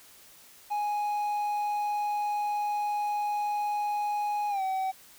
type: tone with pitch glide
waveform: triangle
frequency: 830.6 to 761.7 Hz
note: G#5 to G5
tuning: 0 to -50 cents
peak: -25 dBFS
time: 0.7-4.92 s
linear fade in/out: 20 ms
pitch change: -150 cents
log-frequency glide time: 4.49-4.62 s
effects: white hiss -54 dBFS RMS until 5.18 s